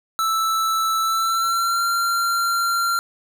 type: tone with pitch glide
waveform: square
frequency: 1318.5 to 1376.9 Hz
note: E6 to F6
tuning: 0 to -25 cents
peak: -19 dBFS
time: 0.19-2.99 s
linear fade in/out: 0 ms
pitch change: +75 cents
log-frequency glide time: 1.01-1.84 s
effects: none